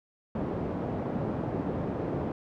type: band-pass noise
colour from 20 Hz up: pink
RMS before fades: -32 dBFS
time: 0.35-2.32 s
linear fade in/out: 2 ms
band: 120 to 590 Hz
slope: 12 dB/octave
effects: none